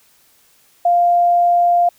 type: tone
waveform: sine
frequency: 698.5 Hz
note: F5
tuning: in tune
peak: -10 dBFS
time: 0.85-1.89 s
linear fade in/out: 5 ms
effects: white hiss -54 dBFS RMS until 1.98 s